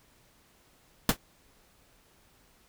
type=noise with exponential decay; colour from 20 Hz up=pink; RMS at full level=-18 dBFS; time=1.09-1.17 s; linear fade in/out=2 ms; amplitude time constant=17 ms; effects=pink hiss -63 dBFS RMS until 2.68 s

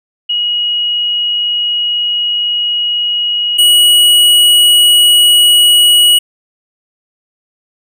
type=tone pair in turn; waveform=sine / square; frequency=2899 / 2915 Hz; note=F#7 / F#7; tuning=-36 / -26 cents; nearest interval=unison; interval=10 cents; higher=second; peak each=-11 / -5 dBFS; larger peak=second; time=0.29-3.58 / 3.58-6.19 s; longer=first; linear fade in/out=10 ms; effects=none

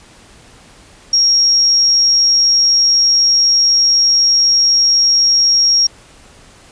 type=tone; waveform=sine; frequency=5588 Hz; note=F8; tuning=in tune; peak=-8 dBFS; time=1.13-5.87 s; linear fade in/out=5 ms; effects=pink hiss -43 dBFS RMS until 6.71 s + resampled to 22050 Hz

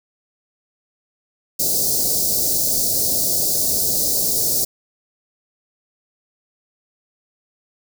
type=band-stop noise; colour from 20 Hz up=white; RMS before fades=-19 dBFS; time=1.59-4.65 s; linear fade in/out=10 ms; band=680 to 4400 Hz; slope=48 dB/octave; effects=none

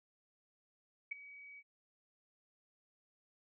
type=tone with ADSR envelope; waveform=sine; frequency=2269 Hz; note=C#7; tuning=40 cents sharp; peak=-34 dBFS; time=1.11-1.63 s; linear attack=10 ms; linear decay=11 ms; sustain=-17 dB; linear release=45 ms; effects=none

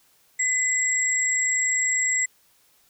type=tone pair together; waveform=sine; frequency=2013 / 7635 Hz; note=B6 / A#8; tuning=+33 / +40 cents; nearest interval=octave + major seventh; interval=2307 cents; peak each=-23 dBFS; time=0.39-2.26 s; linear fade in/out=10 ms; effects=white hiss -61 dBFS RMS until 2.89 s

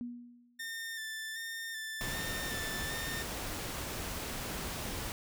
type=tone with exponential decay; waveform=sine; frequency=241.3 Hz; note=B3; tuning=40 cents flat; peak=-35 dBFS; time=0.01-0.7 s; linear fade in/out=0 ms; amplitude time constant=150 ms
type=tone with vibrato; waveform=sawtooth; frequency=1792 Hz; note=A6; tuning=31 cents sharp; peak=-35 dBFS; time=0.59-3.23 s; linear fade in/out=10 ms; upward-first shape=square; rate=1.3 Hz; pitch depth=25 cents each way
type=noise; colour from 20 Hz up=pink; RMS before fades=-39 dBFS; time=2.01-5.12 s; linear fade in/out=0 ms
effects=none

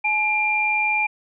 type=tone pair together; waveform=sine; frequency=850.6 / 2385 Hz; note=G#5 / D7; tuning=+41 / +26 cents; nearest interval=octave + tritone; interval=1785 cents; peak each=-24 / -19 dBFS; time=0.04-1.07 s; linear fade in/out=10 ms; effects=none

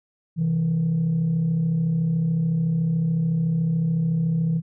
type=tone pair together; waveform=sine; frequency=130 / 163.79 Hz; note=C3 / E3; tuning=-11 / -11 cents; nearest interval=major third; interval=400 cents; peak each=-27 / -18 dBFS; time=0.36-4.62 s; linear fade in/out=50 ms; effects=tanh soft clip ceiling -16 dBFS

